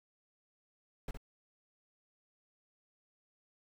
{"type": "noise with echo", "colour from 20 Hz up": "brown", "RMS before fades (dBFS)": -38, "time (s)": [1.08, 1.11], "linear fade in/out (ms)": 2, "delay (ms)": 63, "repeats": 1, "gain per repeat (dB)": -6, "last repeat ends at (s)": 1.173, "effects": []}